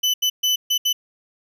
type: tone bursts at uneven times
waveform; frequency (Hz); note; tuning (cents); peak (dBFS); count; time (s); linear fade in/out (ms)
35% pulse; 3000; F#7; +23; -15; 5; 0.03-0.14 / 0.22-0.3 / 0.43-0.56 / 0.7-0.78 / 0.85-0.93; 10
effects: none